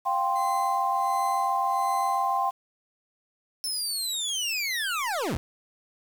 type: chord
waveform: sine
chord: F suspended second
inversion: none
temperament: just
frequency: 698.5 / 785.8 / 1047.7 Hz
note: F5 / G5 / C6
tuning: 0 / +4 / +2 cents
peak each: -31 / -26 / -26 dBFS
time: 0.05-2.51 s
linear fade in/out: 20 ms
type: tone with tremolo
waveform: 10% pulse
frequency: 2052 Hz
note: C7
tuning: 34 cents flat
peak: -30 dBFS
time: 0.35-2.38 s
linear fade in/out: 10 ms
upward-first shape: sine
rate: 1.4 Hz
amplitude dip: 85%
type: linear sweep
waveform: 25% pulse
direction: down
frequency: 5340 to 32.7 Hz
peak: -23 dBFS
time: 3.64-5.37 s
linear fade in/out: 0 ms
effects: 8-bit